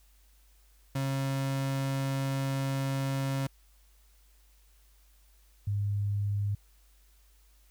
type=tone pair in turn; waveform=35% pulse / sine; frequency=135.8 / 101.74 Hz; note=C#3 / G#2; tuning=-35 / -35 cents; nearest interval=perfect fourth; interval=500 cents; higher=first; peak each=-27 dBFS; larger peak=neither; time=0.95-3.47 / 5.67-6.55 s; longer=first; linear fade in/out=5 ms; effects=added 50 Hz sine -59 dBFS peak until 7.7 s + white hiss -67 dBFS RMS until 7.7 s